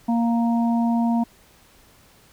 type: harmonic tone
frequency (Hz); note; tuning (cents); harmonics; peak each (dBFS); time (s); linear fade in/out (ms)
233.1; A#3; 0; 1 / 3 / 4; -18 / -28 / -30; 0.08-1.24; 10
effects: pink hiss -54 dBFS RMS until 2.32 s